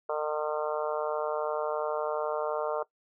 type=harmonic tone; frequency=151.9 Hz; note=D#3; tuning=41 cents flat; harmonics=3 / 4 / 5 / 6 / 7 / 8 / 9; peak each=-32 / -32 / -39 / -38 / -39 / -40 / -41 dBFS; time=0.09-2.83 s; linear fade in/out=5 ms; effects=noise-tail reverb RT60 0.1 s tail -19 dB re dry